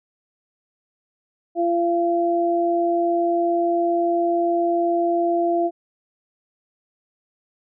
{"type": "tone pair together", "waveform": "sine", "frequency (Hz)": [342.2, 685], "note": ["F4", "F5"], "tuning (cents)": [-35, -34], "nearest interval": "octave", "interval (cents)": 1201, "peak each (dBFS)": [-20, -20], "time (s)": [1.55, 5.71], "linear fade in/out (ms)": 50, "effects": []}